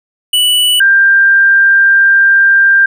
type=tone pair in turn; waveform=square / sine; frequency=2960 / 1588.5 Hz; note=F#7 / G6; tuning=0 / +23 cents; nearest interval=major seventh; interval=1077 cents; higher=first; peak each=-8 / -4 dBFS; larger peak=second; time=0.33-0.8 / 0.8-2.86 s; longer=second; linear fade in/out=5 ms; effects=none